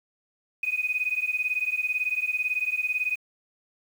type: beating tone pair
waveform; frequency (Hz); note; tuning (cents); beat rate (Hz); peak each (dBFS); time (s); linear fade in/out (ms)
sine; 2489 / 2507; D#7 / D#7; 0 / +12; 18; -27 / -28; 0.63-3.16; 5
effects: 8-bit